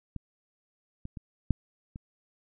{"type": "clicks", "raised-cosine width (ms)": 5, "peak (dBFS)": [-24, -26, -27, -11, -28], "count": 5, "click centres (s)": [0.163, 1.054, 1.172, 1.507, 1.959], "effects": []}